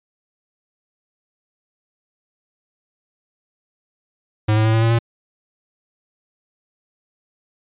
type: tone with pitch steps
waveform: square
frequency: 107.3 / 109.05 / 110.83 / 112.63 / 114.47 / 116.34 Hz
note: A2 / A2 / A2 / A2 / A#2 / A#2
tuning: -43 / -15 / +13 / +41 / -31 / -3 cents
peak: -14 dBFS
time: 4.48-4.99 s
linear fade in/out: 10 ms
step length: 85 ms
effects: resampled to 8000 Hz